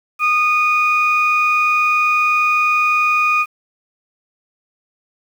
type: tone pair together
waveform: sine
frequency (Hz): 1231.5 / 2463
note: D#6 / D#7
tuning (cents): -18 / -18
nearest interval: octave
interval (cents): 1200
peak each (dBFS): -14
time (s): 0.19-3.46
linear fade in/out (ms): 50
effects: tanh soft clip ceiling -7 dBFS + 7-bit